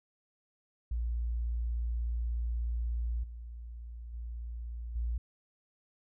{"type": "tone with level steps", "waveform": "sine", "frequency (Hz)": 58.3, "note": "A#1", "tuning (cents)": 1, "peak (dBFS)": [-30, -41, -37, -30], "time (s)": [0.91, 5.18], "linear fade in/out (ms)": 5, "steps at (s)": [3.23, 4.13, 4.95], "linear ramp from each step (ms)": 10, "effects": []}